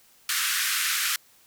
pink band-pass noise, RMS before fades -26 dBFS, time 0.29-1.16 s, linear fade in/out 2 ms, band 1300 to 16000 Hz, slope 48 dB/octave, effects white hiss -58 dBFS RMS until 1.46 s

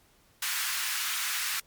pink high-pass noise, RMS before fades -31 dBFS, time 0.42-1.6 s, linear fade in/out 5 ms, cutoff 1300 Hz, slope 24 dB/octave, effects pink hiss -63 dBFS RMS until 1.66 s + MP3 96 kbps

